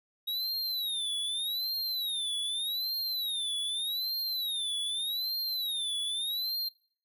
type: tone with vibrato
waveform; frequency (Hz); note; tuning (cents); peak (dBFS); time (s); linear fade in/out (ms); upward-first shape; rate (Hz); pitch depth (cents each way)
square; 3788; A#7; +27; -31; 0.27-6.69; 10; sine; 0.83; 180
effects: noise-tail reverb RT60 0.5 s tail -23 dB re dry